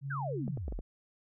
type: tone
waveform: sine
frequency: 138.4 Hz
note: C#3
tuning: 2 cents flat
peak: -35 dBFS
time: 0.01-0.57 s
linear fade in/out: 50 ms
type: exponential sweep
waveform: sine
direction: down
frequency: 1678 to 32.14 Hz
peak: -35 dBFS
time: 0.1-0.81 s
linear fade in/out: 10 ms
type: clicks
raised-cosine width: 2 ms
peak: -28 dBFS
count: 5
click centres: 0.479 / 0.574 / 0.681 / 0.724 / 0.79 s
effects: none